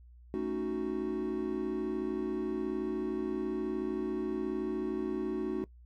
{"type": "chord", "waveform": "triangle", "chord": "D# half-diminished seventh", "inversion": "second", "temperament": "equal", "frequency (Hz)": [220, 277.2, 311.1, 370], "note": ["A3", "C#4", "D#4", "F#4"], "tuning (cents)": [0, 0, 0, 0], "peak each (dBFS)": [-37, -37, -35, -32], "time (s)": [0.34, 5.64], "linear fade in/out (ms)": 0, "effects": ["noise-tail reverb RT60 0.1 s tail -20 dB re dry", "added 60 Hz sine -52 dBFS peak until 5.85 s"]}